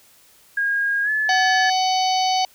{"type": "tone with pitch glide", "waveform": "sine", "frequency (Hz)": [1629, 1723.9], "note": ["G#6", "A6"], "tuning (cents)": [-34, -36], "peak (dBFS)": -18, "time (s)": [0.57, 1.7], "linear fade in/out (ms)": 5, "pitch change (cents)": 98, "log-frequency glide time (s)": [1.03, 1.1]}
{"type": "harmonic tone", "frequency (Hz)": 750, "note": "F#5", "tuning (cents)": 23, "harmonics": [1, 3, 4, 5, 6, 7, 8], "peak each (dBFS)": [-18, -31, -28, -33, -27, -37, -31], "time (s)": [1.29, 2.45], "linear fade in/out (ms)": 2}
{"effects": ["white hiss -53 dBFS RMS until 2.54 s"]}